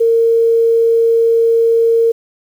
sine tone, 458.9 Hz, A#4, 27 cents flat, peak -8 dBFS, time 0-2.12 s, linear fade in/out 10 ms, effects 7-bit

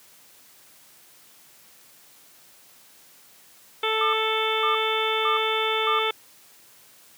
harmonic tone, 440 Hz, A4, in tune, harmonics 1 / 2 / 3 / 4 / 5 / 6 / 7 / 8, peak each -27 / -30 / -28 / -38 / -30 / -34 / -33 / -29 dBFS, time 3.83-6.11 s, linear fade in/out 5 ms
sine tone bursts, 1206 Hz, D6, 46 cents sharp, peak -22 dBFS, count 4, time 4.01-5.99 s, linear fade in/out 2 ms, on 120 ms, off 500 ms
effects white hiss -53 dBFS RMS until 7.17 s + high-pass 100 Hz 12 dB/octave

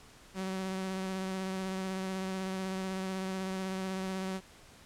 sawtooth tone with vibrato, 189.2 Hz, F#3, 39 cents sharp, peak -30 dBFS, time 0.34-4.41 s, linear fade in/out 50 ms, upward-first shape sine, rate 16 Hz, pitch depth 17 cents each way, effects pink hiss -56 dBFS RMS until 4.85 s + low-pass 10000 Hz 12 dB/octave

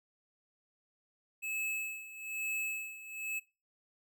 square tone with tremolo, 2596 Hz, E7, 27 cents flat, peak -34 dBFS, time 1.42-3.4 s, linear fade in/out 20 ms, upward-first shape sine, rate 1.1 Hz, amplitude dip 80%, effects noise-tail reverb RT60 0.3 s tail -19 dB re dry

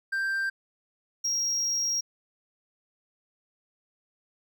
triangle tone pair in turn, 1576 / 5616 Hz, G6 / F8, +9 / +9 cents, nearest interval octave + minor seventh, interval 2200 cents, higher second, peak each -24 dBFS, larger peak neither, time 0.12-0.5 / 1.24-2.01 s, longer second, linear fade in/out 10 ms, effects none

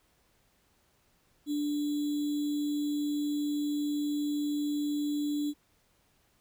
sine tone with sample-and-hold, 293.7 Hz, D4, in tune, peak -28 dBFS, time 1.46-5.54 s, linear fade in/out 50 ms, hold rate 3675 Hz, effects pink hiss -69 dBFS RMS until 6.4 s

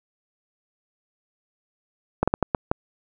slowing click train, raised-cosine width 1 ms, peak -5 dBFS, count 6, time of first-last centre 2.23-2.715 s, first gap 46 ms, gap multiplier 1.38, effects none

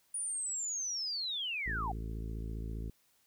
sine linear sweep, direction down, 9670 to 702 Hz, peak -34 dBFS, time 0.14-1.92 s, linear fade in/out 5 ms
harmonic tone, 55 Hz, A1, in tune, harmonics 1 / 2 / 3 / 4 / 5 / 6 / 7 / 8, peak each -38 / -44 / -48 / -50 / -52 / -54 / -55 / -56 dBFS, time 1.66-2.9 s, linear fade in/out 5 ms
effects white hiss -71 dBFS RMS until 3.26 s

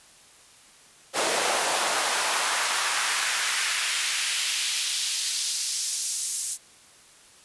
pink noise with high-pass filter sweep, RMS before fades -26 dBFS, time 1.13-6.58 s, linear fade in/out 50 ms, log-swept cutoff 490 to 7800 Hz, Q 1.3, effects white hiss -53 dBFS RMS until 7.44 s + resampled to 24000 Hz

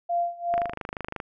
sine tone with tremolo, 692 Hz, F5, 16 cents flat, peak -21 dBFS, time 0.09-0.74 s, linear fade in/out 10 ms, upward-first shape sine, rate 2.7 Hz, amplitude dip 90%
click train, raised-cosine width 0.5 ms, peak -17 dBFS, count 18, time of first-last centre 0.54-1.201 s, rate 25.7 Hz
effects none

